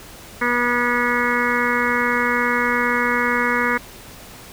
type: harmonic tone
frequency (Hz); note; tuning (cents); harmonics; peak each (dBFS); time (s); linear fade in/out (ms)
242.4; B3; -32; 1 / 2 / 4 / 5 / 6 / 7 / 8 / 9; -25 / -25 / -25 / -25 / -25 / -25 / -25 / -25; 0.41-3.78; 10
effects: pink hiss -40 dBFS RMS until 4.52 s